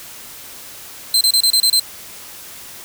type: tone bursts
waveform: sawtooth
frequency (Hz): 4109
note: C8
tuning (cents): -32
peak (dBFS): -8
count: 7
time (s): 1.14-1.797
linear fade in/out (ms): 2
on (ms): 69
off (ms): 29
effects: white hiss -36 dBFS RMS until 2.84 s